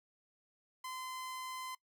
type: tone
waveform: sawtooth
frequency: 1029 Hz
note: C6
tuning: 29 cents flat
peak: -38 dBFS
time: 0.84-1.75 s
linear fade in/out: 5 ms
effects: noise-tail reverb RT60 0.1 s tail -21 dB re dry